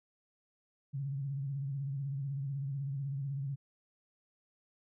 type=tone with vibrato; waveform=sine; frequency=138.2 Hz; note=C#3; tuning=5 cents flat; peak=-34 dBFS; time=0.93-3.56 s; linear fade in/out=20 ms; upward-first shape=sine; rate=16 Hz; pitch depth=73 cents each way; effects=none